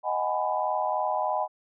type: chord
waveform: sine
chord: G# minor seventh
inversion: second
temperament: just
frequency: 623 / 747.5 / 830.6 / 996.7 Hz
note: D#5 / F#5 / G#5 / B5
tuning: +2 / +17 / 0 / +16 cents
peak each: -30 dBFS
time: 0.03-1.48 s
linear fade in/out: 50 ms
effects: none